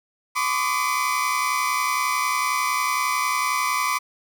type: tone cluster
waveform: 30% pulse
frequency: 1018 / 1142 / 1213 Hz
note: C6 / D6 / D#6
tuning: -48 / -49 / -44 cents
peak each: -22 / -22 / -25 dBFS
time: 0.35-3.99 s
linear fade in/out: 20 ms
effects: none